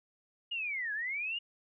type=linear two-way sweep; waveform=sine; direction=down then up; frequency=2894 to 1637 to 2894 Hz; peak=-33 dBFS; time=0.51-1.39 s; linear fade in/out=10 ms; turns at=0.93 s; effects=none